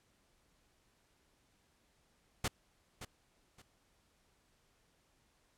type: noise with echo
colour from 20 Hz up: pink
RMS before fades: -34 dBFS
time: 2.44-2.48 s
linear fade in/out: 5 ms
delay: 570 ms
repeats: 2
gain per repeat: -12 dB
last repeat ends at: 3.62 s
effects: pink hiss -73 dBFS RMS until 5.57 s + low-pass 11000 Hz 12 dB/octave